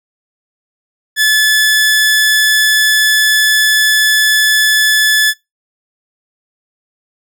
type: tone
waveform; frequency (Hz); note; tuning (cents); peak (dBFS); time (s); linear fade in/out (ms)
sawtooth; 1727; A6; -33; -4; 1.16-5.34; 50
effects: noise-tail reverb RT60 0.2 s tail -21 dB re dry